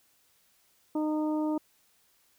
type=harmonic tone; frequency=306.7 Hz; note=D#4; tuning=25 cents flat; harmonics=1 / 2 / 3 / 4; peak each=-27 / -36 / -38 / -47 dBFS; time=0.95-1.58 s; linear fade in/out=5 ms; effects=white hiss -67 dBFS RMS until 2.38 s